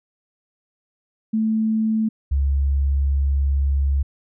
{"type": "tone pair in turn", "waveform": "sine", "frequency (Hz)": [219.8, 69.23], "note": ["A3", "C#2"], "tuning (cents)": [-2, -2], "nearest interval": "octave + minor sixth", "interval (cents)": 2000, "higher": "first", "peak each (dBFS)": [-17, -16], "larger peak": "second", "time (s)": [[1.33, 2.09], [2.31, 4.03]], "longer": "second", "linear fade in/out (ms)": 10, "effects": []}